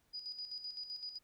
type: tone with tremolo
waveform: sine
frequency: 4928 Hz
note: D#8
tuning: 17 cents flat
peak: -40 dBFS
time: 0.13-1.19 s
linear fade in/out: 20 ms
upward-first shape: square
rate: 7.8 Hz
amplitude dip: 60%
effects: pink hiss -75 dBFS RMS until 1.23 s